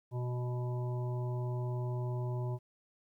harmonic tone, 123.47 Hz, B2, in tune, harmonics 1 / 3 / 5 / 7 / 8, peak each -33 / -43 / -47 / -50 / -51 dBFS, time 0.11-2.59 s, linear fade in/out 50 ms, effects 12-bit

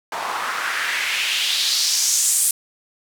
white noise with band-pass filter sweep, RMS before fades -21 dBFS, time 0.12-2.51 s, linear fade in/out 2 ms, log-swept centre 850 to 9500 Hz, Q 2.5, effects none

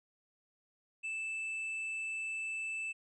sine tone with tanh clipping, 2637 Hz, E7, in tune, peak -37 dBFS, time 1.03-2.93 s, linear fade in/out 20 ms, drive 5 dB, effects resampled to 24000 Hz

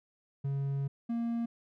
triangle tone pair in turn, 138.59 / 233.1 Hz, C#3 / A#3, 0 / 0 cents, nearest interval major sixth, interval 900 cents, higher second, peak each -28 dBFS, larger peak neither, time 0.44-0.88 / 1.09-1.46 s, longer first, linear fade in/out 10 ms, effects none

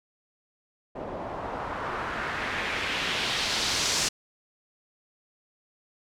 white noise with low-pass filter sweep, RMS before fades -30 dBFS, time 0.95-4.09 s, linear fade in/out 10 ms, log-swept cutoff 600 to 6500 Hz, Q 1.5, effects none

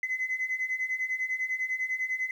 sine beating tone pair, 2027 / 2037 Hz, B6 / C7, +45 / -47 cents, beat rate 10 Hz, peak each -32 / -29 dBFS, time 0.03-2.31 s, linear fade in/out 2 ms, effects tanh soft clip ceiling -23 dBFS + 10-bit

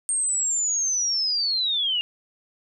sine linear sweep, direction down, 8670 to 2794 Hz, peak -21 dBFS, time 0.09-2.01 s, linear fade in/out 0 ms, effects none

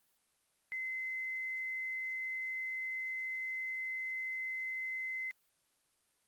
sine tone with quantisation, 2054 Hz, C7, 33 cents flat, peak -36 dBFS, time 0.72-5.31 s, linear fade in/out 0 ms, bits 11, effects white hiss -75 dBFS RMS until 6.27 s + Opus 32 kbps

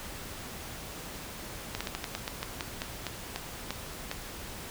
slowing click train, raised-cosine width 0.2 ms, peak -15 dBFS, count 14, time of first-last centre 1.75-4.114 s, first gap 56 ms, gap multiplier 1.18, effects pink hiss -42 dBFS RMS until 4.7 s

